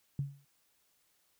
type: tone with exponential decay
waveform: sine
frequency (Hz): 140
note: C#3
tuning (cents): +18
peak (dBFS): -28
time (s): 0.19-0.45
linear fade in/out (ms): 2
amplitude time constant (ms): 55
effects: white hiss -73 dBFS RMS until 1.39 s